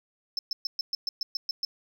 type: tone bursts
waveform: sine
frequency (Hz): 5274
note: E8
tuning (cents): 0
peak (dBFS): -24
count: 10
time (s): 0.37-1.65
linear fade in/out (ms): 2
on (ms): 20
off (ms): 120
effects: tanh soft clip ceiling -25 dBFS + 10-bit